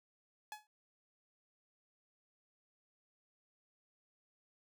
sawtooth tone with exponential decay, 848 Hz, G#5, 36 cents sharp, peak -37 dBFS, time 0.52-0.67 s, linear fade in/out 1 ms, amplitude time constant 32 ms, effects none

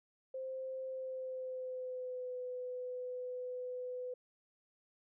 sine tone with pitch glide, 523.3 to 500.8 Hz, C5 to B4, 0 to +24 cents, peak -39 dBFS, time 0.34-4.14 s, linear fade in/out 5 ms, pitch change -76 cents, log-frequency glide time 0.87-2.37 s, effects none

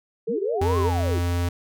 sine tone with vibrato, 429.6 Hz, A4, 41 cents flat, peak -23 dBFS, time 0.27-0.9 s, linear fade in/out 10 ms, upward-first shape sine, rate 5.1 Hz, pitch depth 180 cents each way
sine linear two-way sweep, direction up then down, 158.2 to 1099 to 297.3 Hz, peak -27 dBFS, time 0.28-1.2 s, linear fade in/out 20 ms, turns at 0.78 s
square tone, 87.31 Hz, F2, in tune, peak -22 dBFS, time 0.61-1.49 s, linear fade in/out 5 ms
effects none

